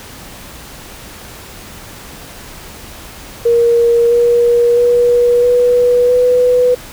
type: tone with pitch steps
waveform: sine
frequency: 470 / 476.3 / 482.7 / 489.1 / 495.7 Hz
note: A#4 / A#4 / B4 / B4 / B4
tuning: +14 / +37 / -40 / -17 / +6 cents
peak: -7 dBFS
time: 3.45-6.75 s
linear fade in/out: 10 ms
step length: 660 ms
effects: pink hiss -33 dBFS RMS until 6.92 s